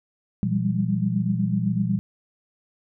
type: tone cluster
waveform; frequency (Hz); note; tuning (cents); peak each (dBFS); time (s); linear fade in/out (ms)
sine; 119.6 / 170.1 / 191.8 / 199.8; A#2 / F3 / G3 / G3; +45 / -45 / -37 / +33; -26; 0.43-1.99; 0
effects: none